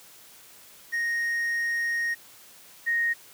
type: tone pair in turn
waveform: triangle / sine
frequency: 1864.7 / 1864.7 Hz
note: A#6 / A#6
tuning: 0 / 0 cents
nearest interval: unison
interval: 0 cents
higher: neither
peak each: -23 / -22 dBFS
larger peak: second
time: 0.92-2.15 / 2.86-3.14 s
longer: first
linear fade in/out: 20 ms
effects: white hiss -51 dBFS RMS until 3.33 s + high-pass 80 Hz 12 dB/octave